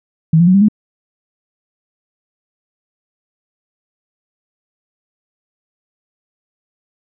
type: tone with pitch steps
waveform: sine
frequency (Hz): 160.6 / 172.13 / 184.48 / 197.72 / 211.9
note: E3 / F3 / F#3 / G3 / G#3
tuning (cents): -45 / -25 / -5 / +15 / +35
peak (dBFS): -6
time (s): 0.33-0.685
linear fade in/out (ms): 5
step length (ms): 71
effects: none